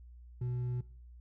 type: tone with hard clipping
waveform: sine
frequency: 123.47 Hz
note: B2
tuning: in tune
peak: -34 dBFS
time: 0.41-0.81 s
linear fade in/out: 5 ms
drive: 4 dB
effects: noise-tail reverb RT60 0.5 s tail -20 dB re dry + added 60 Hz sine -50 dBFS peak until 1.2 s